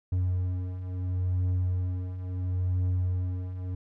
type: beating tone pair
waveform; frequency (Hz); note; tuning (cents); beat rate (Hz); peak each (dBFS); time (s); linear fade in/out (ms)
triangle; 90.6 / 91.33; F#2 / F#2; -36 / -22; 0.73; -31 / -25; 0.12-3.75; 5
effects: none